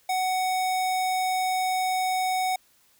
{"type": "tone", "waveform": "square", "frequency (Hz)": 745, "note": "F#5", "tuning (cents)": 12, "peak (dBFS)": -24, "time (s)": [0.09, 2.56], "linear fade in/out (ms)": 5, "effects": ["white hiss -62 dBFS RMS until 2.99 s"]}